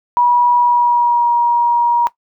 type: tone with pitch glide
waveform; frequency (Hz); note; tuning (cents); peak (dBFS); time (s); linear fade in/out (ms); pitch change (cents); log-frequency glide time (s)
sine; 968 to 950.8; B5 to A#5; -35 to +34; -9; 0.17-2.07; 0; -31; 0.57-1.32
effects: noise-tail reverb RT60 0.1 s tail -17 dB re dry